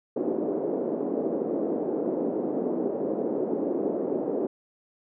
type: band-pass noise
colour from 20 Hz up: white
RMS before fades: -28 dBFS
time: 0.16-4.47 s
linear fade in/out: 5 ms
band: 250 to 470 Hz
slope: 24 dB/octave
effects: none